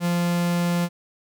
45% pulse tone, 173.7 Hz, F3, 9 cents flat, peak -20 dBFS, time 0-0.89 s, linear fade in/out 50 ms, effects none

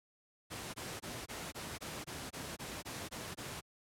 pink noise bursts, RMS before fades -43 dBFS, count 12, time 0.5-3.611 s, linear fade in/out 20 ms, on 240 ms, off 21 ms, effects high-pass 80 Hz 12 dB/octave + low-pass 12000 Hz 12 dB/octave

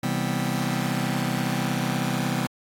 sawtooth chord, C major seventh, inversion none, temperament just, 130.81 / 163.52 / 196.22 / 245.3 Hz, C3 / E3 / G3 / B3, 0 / -14 / +2 / -12 cents, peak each -25 dBFS, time 0.03-2.47 s, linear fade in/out 5 ms, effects AAC 48 kbps

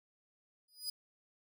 sawtooth tone with exponential growth, 4952 Hz, D#8, 9 cents flat, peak -31 dBFS, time 0.68-0.9 s, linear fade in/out 5 ms, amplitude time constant 46 ms, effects none

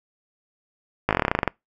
slowing click train, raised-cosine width 0.5 ms, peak -4 dBFS, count 14, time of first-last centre 1.09-1.477 s, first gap 18 ms, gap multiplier 1.08, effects noise-tail reverb RT60 0.2 s tail -26 dB re dry

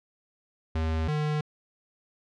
square tone pair in turn, 80 / 151.02 Hz, D#2 / D3, +49 / +49 cents, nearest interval major seventh, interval 1100 cents, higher second, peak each -26 dBFS, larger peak neither, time 0.75-1.08 / 1.08-1.41 s, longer neither, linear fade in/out 5 ms, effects low-pass 4000 Hz 12 dB/octave

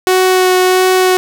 sawtooth tone with vibrato, 370 Hz, F#4, in tune, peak -4 dBFS, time 0.07-1.17 s, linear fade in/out 0 ms, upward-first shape sine, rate 1.5 Hz, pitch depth 10 cents each way, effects none

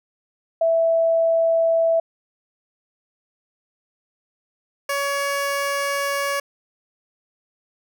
sine / 15% pulse tone pair in turn, 659.3 / 562.3 Hz, E5 / C#5, 0 / +25 cents, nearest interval minor third, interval 275 cents, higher first, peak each -15 / -15 dBFS, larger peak neither, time 0.61-2 / 4.89-6.4 s, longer second, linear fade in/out 5 ms, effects none

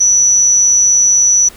sine tone with amplitude modulation, 5920 Hz, F#8, in tune, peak -4 dBFS, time 0-1.49 s, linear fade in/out 10 ms, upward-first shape sine, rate 196 Hz, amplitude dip 55%, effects pink hiss -38 dBFS RMS until 1.56 s

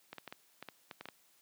clicks, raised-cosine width 0.3 ms, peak -28 dBFS, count 10, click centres 0.13 / 0.183 / 0.277 / 0.325 / 0.626 / 0.687 / 0.912 / 1.01 / 1.056 / 1.087 s, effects white hiss -68 dBFS RMS until 1.41 s + high-pass 150 Hz 12 dB/octave

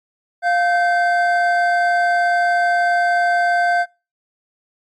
triangle tone pair together, 701.2 / 1548 Hz, F5 / G6, +7 / -22 cents, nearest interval octave + major second, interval 1371 cents, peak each -13 / -17 dBFS, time 0.42-3.86 s, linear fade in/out 50 ms, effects noise-tail reverb RT60 0.3 s tail -24 dB re dry + MP3 48 kbps

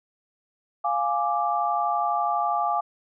sine chord, D diminished, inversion first, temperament equal, 698.5 / 830.6 / 1174.7 Hz, F5 / Ab5 / D6, 0 / 0 / 0 cents, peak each -26 dBFS, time 0.84-2.81 s, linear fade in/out 10 ms, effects none

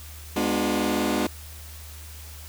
sawtooth chord, G# diminished seventh, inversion none, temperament just, 207.7 / 249.2 / 299 / 358.8 Hz, G#3 / B3 / D4 / F4, 0 / +16 / +31 / +47 cents, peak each -24 / -24 / -23 / -25 dBFS, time 0.36-1.27 s, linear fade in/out 5 ms, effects added 76 Hz sine -40 dBFS peak until 2.48 s + white hiss -45 dBFS RMS until 2.48 s

